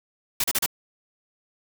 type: noise bursts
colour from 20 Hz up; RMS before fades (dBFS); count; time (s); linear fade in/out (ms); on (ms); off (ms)
white; -23; 4; 0.4-0.662; 5; 40; 34
effects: none